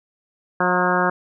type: harmonic tone with a mistuned harmonic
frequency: 180 Hz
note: F#3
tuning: 47 cents flat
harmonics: 1 / 2 / 3 / 4 / 5 / 6 / 7 / 8 / 9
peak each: -25 / -25 / -25 / -25 / -25 / -25 / -25 / -25 / -25 dBFS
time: 0.6-1.1 s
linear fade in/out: 5 ms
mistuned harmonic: 5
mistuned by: +40 cents
effects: none